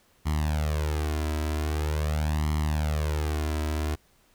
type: tone with flanger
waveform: sawtooth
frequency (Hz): 76.1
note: D#2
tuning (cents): -38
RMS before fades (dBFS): -27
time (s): 0.25-3.96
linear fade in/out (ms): 20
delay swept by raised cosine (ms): 0.96 to 3.06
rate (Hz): 0.44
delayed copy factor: +0.85
effects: pink hiss -63 dBFS RMS until 4.34 s